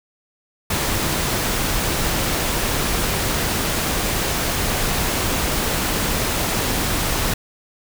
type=noise; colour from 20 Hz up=pink; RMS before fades=-21 dBFS; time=0.7-7.34 s; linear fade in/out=5 ms; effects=none